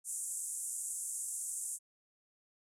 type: band-pass noise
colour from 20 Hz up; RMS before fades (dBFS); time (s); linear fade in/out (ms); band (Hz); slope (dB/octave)
white; -40; 0.04-1.79; 50; 7300 to 10000; 48
effects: none